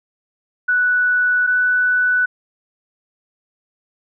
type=tone pair in turn; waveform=sine; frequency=1480 / 1489.4 Hz; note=F#6 / F#6; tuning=0 / +11 cents; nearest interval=unison; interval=11 cents; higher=second; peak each=-13 dBFS; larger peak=neither; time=0.68-1.47 / 1.47-2.26 s; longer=neither; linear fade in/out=10 ms; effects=none